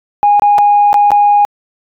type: tone with dropouts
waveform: sine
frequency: 822 Hz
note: G#5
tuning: 18 cents flat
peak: -4 dBFS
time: 0.23-1.45 s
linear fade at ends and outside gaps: 0 ms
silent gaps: 0.396-0.421 / 0.582-0.586 / 0.93-0.942 / 1.106-1.117 s
effects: tanh soft clip ceiling -1 dBFS